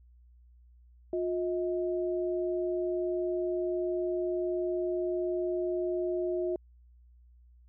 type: tone pair together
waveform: sine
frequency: 356.4 / 635 Hz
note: F4 / D#5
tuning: +35 / +35 cents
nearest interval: minor seventh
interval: 1000 cents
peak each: -29 / -35 dBFS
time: 1.13-6.56 s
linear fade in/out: 2 ms
effects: added 60 Hz sine -55 dBFS peak until 7.68 s